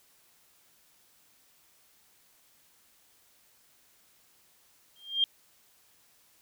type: tone with exponential growth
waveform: sine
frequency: 3200 Hz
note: G7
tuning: 35 cents sharp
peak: -19 dBFS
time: 4.96-5.24 s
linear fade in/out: 1 ms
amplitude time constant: 59 ms
effects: white hiss -64 dBFS RMS until 6.41 s